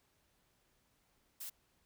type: noise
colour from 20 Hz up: blue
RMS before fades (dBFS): -45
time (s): 1.4-1.5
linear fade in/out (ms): 10
effects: pink hiss -75 dBFS RMS until 1.85 s